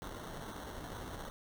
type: noise with sample-and-hold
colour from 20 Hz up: pink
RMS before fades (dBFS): -45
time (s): 0.02-1.3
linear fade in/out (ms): 0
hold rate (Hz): 2450
effects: none